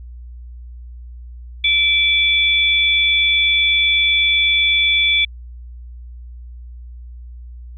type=tone pair together; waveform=sine; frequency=2328 / 3448 Hz; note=D7 / A7; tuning=-16 / -36 cents; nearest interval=perfect fifth; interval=680 cents; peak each=-15 dBFS; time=1.64-5.25 s; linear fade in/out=5 ms; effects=added 60 Hz sine -32 dBFS peak until 7.77 s